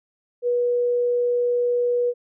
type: tone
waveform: sine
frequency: 485.6 Hz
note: B4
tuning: 29 cents flat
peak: -18 dBFS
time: 0.42-2.14 s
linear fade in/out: 50 ms
effects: none